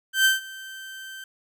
30% pulse tone with ADSR envelope, 1553 Hz, G6, 17 cents flat, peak -12 dBFS, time 0.13-1.24 s, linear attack 120 ms, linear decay 150 ms, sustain -22 dB, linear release 3 ms, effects none

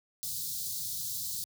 white band-stop noise, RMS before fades -36 dBFS, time 0.23-1.44 s, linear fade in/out 0 ms, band 180 to 3800 Hz, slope 48 dB/octave, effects high-pass 80 Hz 12 dB/octave

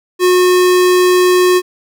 square tone, 362.8 Hz, F#4, 34 cents flat, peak -8 dBFS, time 0.19-1.62 s, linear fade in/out 50 ms, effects none

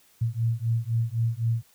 sine beating tone pair, 113.2 / 117.1 Hz, A2 / A#2, +50 / +8 cents, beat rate 3.9 Hz, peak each -26 dBFS, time 0.21-1.63 s, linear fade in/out 10 ms, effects white hiss -60 dBFS RMS until 1.74 s

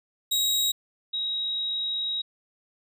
sawtooth / sine tone pair in turn, 3813 / 3813 Hz, A#7 / A#7, +38 / +38 cents, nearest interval unison, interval 0 cents, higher neither, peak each -19 / -26 dBFS, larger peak first, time 0.31-0.72 / 1.13-2.22 s, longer second, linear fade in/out 10 ms, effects none

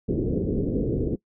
white low-pass noise, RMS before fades -25 dBFS, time 0.08-1.16 s, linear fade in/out 10 ms, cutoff 460 Hz, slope 48 dB/octave, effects noise-tail reverb RT60 0.1 s tail -21 dB re dry

